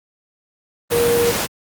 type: tone in noise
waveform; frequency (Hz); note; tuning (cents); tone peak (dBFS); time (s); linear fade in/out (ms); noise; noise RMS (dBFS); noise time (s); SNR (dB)
sine; 473; A#4; +25; -14; 0.91-1.32; 20; pink; -20; 0.9-1.47; +3
effects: high-pass 100 Hz 12 dB/octave + Opus 32 kbps